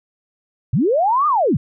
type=linear two-way sweep; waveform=sine; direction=up then down; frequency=94.7 to 1242 to 94.7 Hz; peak=-13 dBFS; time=0.73-1.57 s; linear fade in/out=5 ms; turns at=1.27 s; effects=none